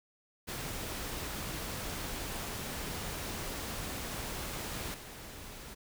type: noise with level steps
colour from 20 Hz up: pink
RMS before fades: -39 / -47 dBFS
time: 0.47-5.75 s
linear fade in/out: 20 ms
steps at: 4.94 s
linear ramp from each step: 2 ms
effects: none